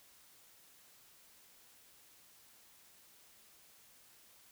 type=silence; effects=white hiss -63 dBFS RMS until 4.51 s